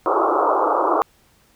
white band-pass noise, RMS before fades -18 dBFS, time 0.06-1.02 s, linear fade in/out 0 ms, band 310 to 1300 Hz, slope 96 dB/octave, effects pink hiss -57 dBFS RMS until 1.55 s

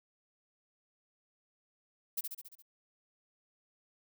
violet noise with echo, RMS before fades -34 dBFS, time 2.17-2.21 s, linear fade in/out 10 ms, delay 69 ms, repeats 6, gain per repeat -4 dB, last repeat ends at 2.624 s, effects none

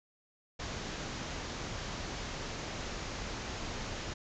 pink low-pass noise, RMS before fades -40 dBFS, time 0.59-4.14 s, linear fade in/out 10 ms, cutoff 7100 Hz, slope 96 dB/octave, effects none

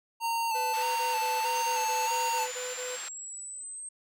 square tone with vibrato, 902 Hz, A5, 43 cents sharp, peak -28 dBFS, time 0.2-2.48 s, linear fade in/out 50 ms, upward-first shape square, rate 1.6 Hz, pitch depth 36 cents each way
45% pulse tone bursts, 501 Hz, B4, 25 cents sharp, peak -36 dBFS, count 11, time 0.54-2.97 s, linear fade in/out 20 ms, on 200 ms, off 23 ms
pink band-pass noise, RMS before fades -42 dBFS, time 0.73-3.09 s, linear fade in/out 10 ms, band 1200 to 5900 Hz, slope 12 dB/octave
sine exponential sweep, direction up, 6272 to 8372 Hz, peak -38 dBFS, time 1.55-3.89 s, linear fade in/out 5 ms
effects none

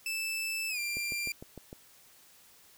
sawtooth tone with pitch glide, 2637 to 2377 Hz, E7 to D7, 0 to +20 cents, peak -29 dBFS, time 0.06-1.32 s, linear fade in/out 2 ms, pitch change -180 cents, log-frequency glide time 0.69-0.79 s
click train, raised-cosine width 2 ms, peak -30 dBFS, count 6, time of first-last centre 0.97-1.729 s, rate 6.59 Hz
effects white hiss -59 dBFS RMS until 2.77 s

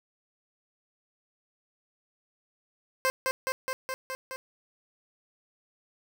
15% pulse tone with echo, 523.3 Hz, C5, in tune, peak -17 dBFS, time 3.05-3.1 s, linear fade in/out 0 ms, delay 210 ms, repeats 6, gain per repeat -2 dB, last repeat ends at 4.36 s, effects none

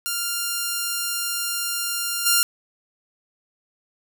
5% pulse tone with level steps, 1396.9 Hz, F6, in tune, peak -12 / -4 dBFS, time 0.06-2.43 s, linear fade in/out 0 ms, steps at 2.25 s, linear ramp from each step 20 ms, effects none

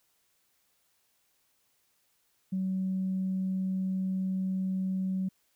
sine tone, 188.5 Hz, F#3, 32 cents sharp, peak -27 dBFS, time 2.52-5.29 s, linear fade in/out 10 ms, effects tanh soft clip ceiling -23 dBFS + white hiss -72 dBFS RMS until 5.55 s

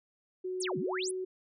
sine tone with pitch glide, 369.1 to 372.1 Hz, F#4 to F#4, -4 to +10 cents, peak -33 dBFS, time 0.44-1.25 s, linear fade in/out 10 ms, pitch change +14 cents, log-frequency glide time 0.72-1.08 s
sine exponential two-way sweep, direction down then up, 11000 to 139.1 to 11000 Hz, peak -34 dBFS, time 0.6-1.11 s, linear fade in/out 5 ms, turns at 0.78 s
effects none

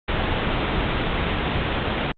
pink low-pass noise, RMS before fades -23 dBFS, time 0.08-2.12 s, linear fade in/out 5 ms, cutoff 3700 Hz, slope 96 dB/octave, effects Opus 24 kbps

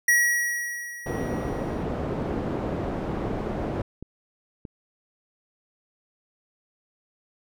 square tone with exponential decay, 1914 Hz, A#6, 45 cents sharp, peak -16 dBFS, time 0.08-1.83 s, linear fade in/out 5 ms, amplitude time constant 380 ms
white low-pass noise, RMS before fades -29 dBFS, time 1.06-3.82 s, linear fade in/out 5 ms, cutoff 470 Hz, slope 12 dB/octave
clicks, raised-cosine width 3 ms, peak -24 dBFS, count 4, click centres 2.676 / 3.286 / 4.026 / 4.652 s
effects none

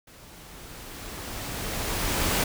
pink noise with level ramp, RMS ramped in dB -50 to -23 dBFS, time 0.07-2.44 s, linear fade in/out 5 ms, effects none

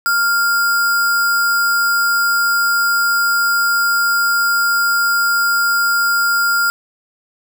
sine tone with sample-and-hold, 1396.9 Hz, F6, in tune, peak -12 dBFS, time 0.06-6.7 s, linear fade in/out 0 ms, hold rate 6300 Hz, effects none

